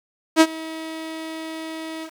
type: tone with ADSR envelope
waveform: sawtooth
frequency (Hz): 320.6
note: E4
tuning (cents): -48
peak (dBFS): -4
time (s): 0.36-2.11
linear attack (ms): 47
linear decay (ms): 53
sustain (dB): -22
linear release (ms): 79
effects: low-pass 10000 Hz 12 dB/octave + 7-bit